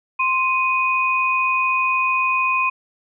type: tone pair together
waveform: sine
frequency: 1047.8 / 2492 Hz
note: C6 / D#7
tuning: +2 / +2 cents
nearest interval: octave + minor third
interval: 1500 cents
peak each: -19 dBFS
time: 0.19-2.7 s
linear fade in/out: 10 ms
effects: none